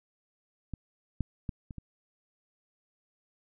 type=clicks; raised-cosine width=5 ms; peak=-24 / -17 / -21 / -29 / -28 dBFS; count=5; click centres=0.737 / 1.207 / 1.492 / 1.708 / 1.783 s; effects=none